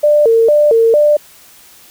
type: tone with vibrato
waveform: sine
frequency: 520 Hz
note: C5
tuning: 11 cents flat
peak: -6 dBFS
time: 0.03-1.17 s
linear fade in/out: 10 ms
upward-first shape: square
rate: 2.2 Hz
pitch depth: 230 cents each way
effects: white hiss -42 dBFS RMS until 1.9 s